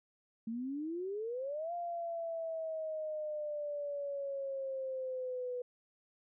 sine exponential two-way sweep, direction up then down, 220 to 698.5 to 492 Hz, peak -36 dBFS, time 0.47-5.62 s, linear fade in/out 5 ms, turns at 1.73 s, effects none

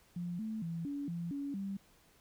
sine tone with pitch steps, 174.7 / 219.3 / 166.7 / 284.4 / 170.4 / 281.7 / 196.3 Hz, F3 / A3 / E3 / C#4 / F3 / C#4 / G3, +1 / -6 / +20 / +45 / -42 / +28 / +3 cents, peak -36 dBFS, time 0.16-1.77 s, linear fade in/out 5 ms, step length 230 ms, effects pink hiss -66 dBFS RMS until 2.2 s

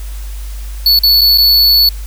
square tone with dropouts, 4435 Hz, C#8, in tune, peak -6 dBFS, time 0.86-1.89 s, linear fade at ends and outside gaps 2 ms, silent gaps 0.99-1.034 / 1.21-1.215 / 1.376-1.382 s, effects added 50 Hz sine -21 dBFS peak until 2.06 s + white hiss -37 dBFS RMS until 2.06 s

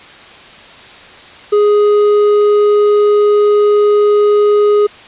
sine tone with hard clipping, 415.3 Hz, G#4, in tune, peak -8 dBFS, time 1.52-4.87 s, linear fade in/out 10 ms, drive 5 dB, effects white hiss -36 dBFS RMS until 5.07 s + resampled to 8000 Hz

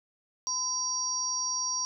sine tone cluster, 1011 / 4647 / 5670 Hz, B5 / D8 / F8, +40 / -19 / +25 cents, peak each -37 / -37 / -29 dBFS, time 0.47-1.85 s, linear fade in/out 0 ms, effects none

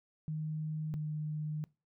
sine tone pair in turn, 155.1 / 152.61 Hz, D#3 / D#3, -5 / -33 cents, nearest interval unison, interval 28 cents, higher first, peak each -34 / -34 dBFS, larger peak neither, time 0.28-0.94 / 0.94-1.64 s, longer second, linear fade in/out 0 ms, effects noise-tail reverb RT60 0.3 s tail -23 dB re dry

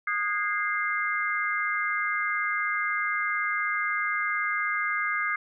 sine tone cluster, 1236 / 1451 / 1635 / 2093 Hz, D#6 / F#6 / G#6 / C7, -12 / -34 / -28 / 0 cents, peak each -30 / -36 / -30 / -29 dBFS, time 0.07-5.36 s, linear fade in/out 5 ms, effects none

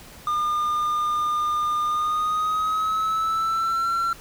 triangle tone with pitch glide, 1210 to 1358.2 Hz, D#6 to F6, -49 to -49 cents, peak -19 dBFS, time 0.27-4.13 s, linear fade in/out 2 ms, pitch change +200 cents, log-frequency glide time 1.84-3.9 s, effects pink hiss -45 dBFS RMS until 4.2 s

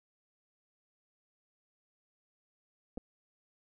clicks, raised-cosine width 2 ms, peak -28 / -28 dBFS, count 2, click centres 2.974 / 2.978 s, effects none

